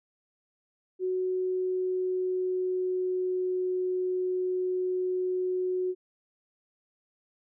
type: tone with pitch glide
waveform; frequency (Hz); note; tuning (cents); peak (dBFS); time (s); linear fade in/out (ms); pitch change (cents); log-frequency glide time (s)
sine; 370 to 367.2; F#4 to F#4; 0 to -13; -26; 0.99-5.95; 50; -13; 1.28-3.67
effects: none